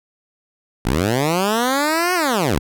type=linear two-way sweep; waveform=10% pulse; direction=up then down; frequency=50.5 to 370 to 50.5 Hz; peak=-8 dBFS; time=0.85-2.59 s; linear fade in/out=5 ms; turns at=2.14 s; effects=none